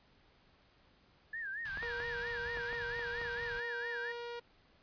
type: tone with vibrato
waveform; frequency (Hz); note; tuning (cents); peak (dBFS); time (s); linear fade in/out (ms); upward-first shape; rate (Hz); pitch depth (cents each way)
sine; 1702; G#6; +42; -38; 1.33-4.12; 5; sine; 4.4; 160
type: band-stop noise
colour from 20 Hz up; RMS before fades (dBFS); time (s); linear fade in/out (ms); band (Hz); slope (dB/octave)
pink; -49; 1.65-3.6; 5; 170 to 900; 24
type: clicks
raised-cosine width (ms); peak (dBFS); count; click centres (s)
0.5; -30; 7; 1.773 / 1.828 / 2.002 / 2.572 / 2.729 / 2.993 / 3.215
type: tone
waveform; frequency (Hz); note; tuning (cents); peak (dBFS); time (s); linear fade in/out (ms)
sawtooth; 475.1; A#4; +33; -37; 1.82-4.4; 10
effects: pink hiss -67 dBFS RMS until 4.82 s + resampled to 11025 Hz